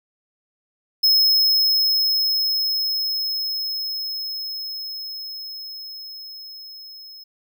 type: tone with level ramp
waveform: square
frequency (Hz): 5170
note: E8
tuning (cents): -34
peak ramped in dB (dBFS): -13 to -39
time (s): 1.03-7.24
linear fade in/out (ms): 10
effects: none